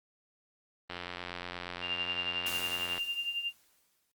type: click train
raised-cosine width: 0.3 ms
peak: -22 dBFS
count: 185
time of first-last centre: 0.9-2.979 s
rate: 88.5 Hz
type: tone with tremolo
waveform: sine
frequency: 2794 Hz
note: F7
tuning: in tune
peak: -29 dBFS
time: 1.81-3.53 s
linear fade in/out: 50 ms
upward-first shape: triangle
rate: 11 Hz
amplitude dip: 75%
type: noise with exponential decay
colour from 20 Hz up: white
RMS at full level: -38 dBFS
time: 2.46-4.12 s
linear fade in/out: 5 ms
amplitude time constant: 360 ms
effects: Opus 32 kbps